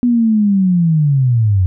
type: linear sweep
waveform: sine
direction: down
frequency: 246.9 to 88.7 Hz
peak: -9 dBFS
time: 0.03-1.66 s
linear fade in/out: 0 ms
effects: none